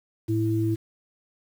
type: tone pair together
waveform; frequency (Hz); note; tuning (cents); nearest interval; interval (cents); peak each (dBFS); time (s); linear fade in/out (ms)
sine; 109.99 / 329.6; A2 / E4; 0 / 0; octave + perfect fifth; 1900; -24; 0.28-0.76; 20
effects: 8-bit